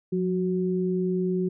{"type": "tone pair together", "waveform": "sine", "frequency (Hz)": [179.94, 370], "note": ["F#3", "F#4"], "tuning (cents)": [-48, 0], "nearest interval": "octave", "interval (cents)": 1248, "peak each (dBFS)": [-25, -26], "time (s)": [0.12, 1.49], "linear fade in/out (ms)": 10, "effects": []}